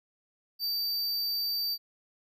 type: tone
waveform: square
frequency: 4639 Hz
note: D8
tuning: 22 cents flat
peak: -29 dBFS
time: 0.59-1.78 s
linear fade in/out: 50 ms
effects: none